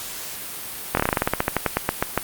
slowing click train, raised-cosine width 0.5 ms, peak -3 dBFS, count 19, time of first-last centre 0.95-2.176 s, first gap 22 ms, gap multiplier 1.12, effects white hiss -33 dBFS RMS until 2.23 s + Opus 48 kbps

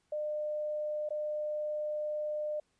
sine tone with dropouts, 603 Hz, D5, 46 cents sharp, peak -32 dBFS, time 0.12-2.6 s, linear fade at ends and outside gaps 5 ms, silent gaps 1.09-1.105 s, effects pink hiss -75 dBFS RMS until 2.79 s + resampled to 22050 Hz

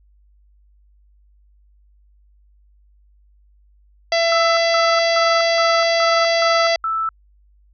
harmonic tone, 670 Hz, E5, 28 cents sharp, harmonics 1 / 2 / 3 / 4 / 5 / 6 / 7 / 8 / 9, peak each -16 / -30 / -22 / -30 / -28 / -32 / -24 / -36 / -34 dBFS, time 4.12-6.76 s, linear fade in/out 2 ms
sine tone bursts, 1318.5 Hz, E6, in tune, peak -18 dBFS, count 7, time 4.32-7.09 s, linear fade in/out 2 ms, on 250 ms, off 170 ms
effects added 50 Hz sine -51 dBFS peak until 7.73 s

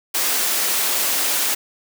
white high-pass noise, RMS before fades -20 dBFS, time 0.14-1.55 s, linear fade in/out 10 ms, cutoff 300 Hz, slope 12 dB/octave, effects none

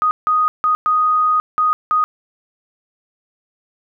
sine tone bursts at uneven times, 1244.5 Hz, D#6, in tune, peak -12 dBFS, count 6, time 0.02-0.11 / 0.27-0.48 / 0.64-0.75 / 0.86-1.4 / 1.58-1.73 / 1.91-2.04 s, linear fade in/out 0 ms, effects none

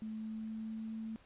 sine tone with pitch glide, 218.6 to 221.8 Hz, A3 to A3, -11 to +14 cents, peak -39 dBFS, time 0.02-1.16 s, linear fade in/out 0 ms, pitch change +25 cents, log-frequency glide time 0.13-0.97 s, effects pink hiss -64 dBFS RMS until 1.25 s + resampled to 8000 Hz

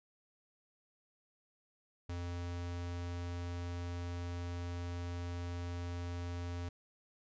square tone, 87.31 Hz, F2, in tune, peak -39 dBFS, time 2.09-6.69 s, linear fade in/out 5 ms, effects resampled to 16000 Hz

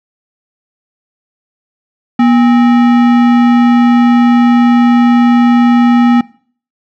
sine tone with sample-and-hold, 241 Hz, B3, 42 cents flat, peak -4 dBFS, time 2.19-6.21 s, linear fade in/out 5 ms, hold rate 1050 Hz, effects noise-tail reverb RT60 0.5 s tail -22 dB re dry + low-pass 2000 Hz 12 dB/octave

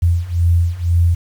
sine beating tone pair, 84.5 / 86.5 Hz, E2 / F2, +43 / -16 cents, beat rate 2 Hz, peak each -16 / -14 dBFS, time 0.02-1.15 s, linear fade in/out 10 ms, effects 7-bit

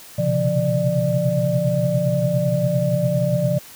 sine tone cluster, 121.9 / 129.2 / 139.3 / 172.6 / 593 Hz, B2 / C3 / C#3 / F3 / D5, -22 / -21 / +9 / -20 / +17 cents, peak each -27 / -25 / -23 / -22 / -21 dBFS, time 0.18-3.59 s, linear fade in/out 10 ms, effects white hiss -42 dBFS RMS until 3.75 s

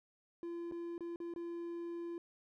triangle tone with dropouts, 341.4 Hz, F4, 39 cents flat, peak -38 dBFS, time 0.43-2.18 s, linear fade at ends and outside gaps 1 ms, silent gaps 0.713-0.721 / 0.98-1.007 / 1.16-1.202 / 1.338-1.361 s, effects none

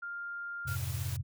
sine tone, 1400 Hz, F6, 4 cents sharp, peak -37 dBFS, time 0.02-0.76 s, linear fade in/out 10 ms
sine chord, F minor, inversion none, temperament equal, 87.31 / 103.83 / 130.81 Hz, F2 / Ab2 / C3, 0 / 0 / 0 cents, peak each -37 / -38 / -37 dBFS, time 0.65-1.23 s, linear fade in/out 20 ms
white high-pass noise, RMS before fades -44 dBFS, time 0.67-1.17 s, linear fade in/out 10 ms, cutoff 230 Hz, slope 24 dB/octave
effects none

